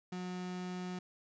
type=tone; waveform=35% pulse; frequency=181.4 Hz; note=F#3; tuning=34 cents flat; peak=-37 dBFS; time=0.12-0.99 s; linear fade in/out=5 ms; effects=resampled to 16000 Hz